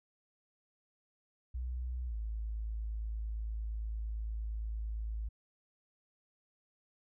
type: tone with pitch glide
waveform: sine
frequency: 61.74 to 54.37 Hz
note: B1 to A1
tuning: 0 to -20 cents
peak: -35 dBFS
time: 1.54-5.29 s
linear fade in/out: 10 ms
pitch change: -220 cents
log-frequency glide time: 2.07-2.14 s
effects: none